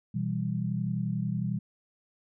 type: chord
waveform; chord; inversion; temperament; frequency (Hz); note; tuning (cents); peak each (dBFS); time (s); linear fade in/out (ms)
sine; E minor; second; equal; 123.47 / 164.81 / 196; B2 / E3 / G3; 0 / 0 / 0; -32; 0.14-1.59; 10
effects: none